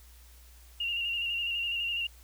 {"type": "tone with vibrato", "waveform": "sine", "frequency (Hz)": 2794, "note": "F7", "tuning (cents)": 0, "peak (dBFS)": -29, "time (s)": [0.8, 2.07], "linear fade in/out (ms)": 5, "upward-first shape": "square", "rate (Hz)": 12, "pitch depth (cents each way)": 31, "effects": ["added 60 Hz sine -52 dBFS peak until 2.23 s", "white hiss -59 dBFS RMS until 2.23 s"]}